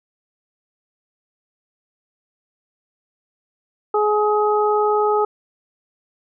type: harmonic tone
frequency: 420.8 Hz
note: G#4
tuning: 23 cents sharp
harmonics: 1 / 2 / 3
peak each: -17 / -20 / -22 dBFS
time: 3.94-5.25 s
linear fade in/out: 5 ms
effects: none